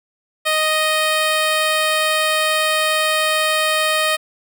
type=tone; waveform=10% pulse; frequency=622.3 Hz; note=D#5; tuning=in tune; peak=-7 dBFS; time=0.45-4.17 s; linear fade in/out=20 ms; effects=none